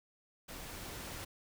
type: noise with level ramp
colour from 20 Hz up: pink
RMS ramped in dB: -47 to -44 dBFS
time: 0.48-1.25 s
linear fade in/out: 10 ms
effects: none